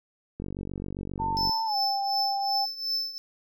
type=click train; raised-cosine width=3 ms; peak=-22 dBFS; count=53; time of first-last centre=0.4-1.495 s; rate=47.5 Hz
type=tone with pitch glide; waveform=sine; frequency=898 to 790.8 Hz; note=A5 to G5; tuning=+35 to +15 cents; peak=-26 dBFS; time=1.19-2.66 s; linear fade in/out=20 ms; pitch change=-220 cents; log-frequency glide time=1.66-1.76 s
type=tone with tremolo; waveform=triangle; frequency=5274 Hz; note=E8; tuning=in tune; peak=-23 dBFS; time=1.37-3.18 s; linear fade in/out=0 ms; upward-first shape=triangle; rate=2.7 Hz; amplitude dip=85%
effects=none